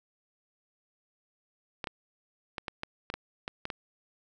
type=clicks; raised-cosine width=0.3 ms; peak=-18 dBFS; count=10; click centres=1.842 / 1.872 / 2.582 / 2.682 / 2.834 / 3.101 / 3.14 / 3.479 / 3.654 / 3.702 s; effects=none